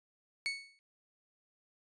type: tone with exponential decay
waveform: 30% pulse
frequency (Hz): 2217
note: C#7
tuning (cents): 0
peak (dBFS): -27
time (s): 0.46-0.79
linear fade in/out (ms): 0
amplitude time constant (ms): 71
effects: resampled to 22050 Hz